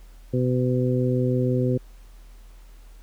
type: harmonic tone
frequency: 126.1 Hz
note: B2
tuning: 36 cents sharp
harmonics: 1 / 2 / 3 / 4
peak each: -22 / -25 / -27 / -28 dBFS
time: 0.33-1.78 s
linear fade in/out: 10 ms
effects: added 40 Hz sine -43 dBFS peak until 3.02 s + pink hiss -58 dBFS RMS until 3.02 s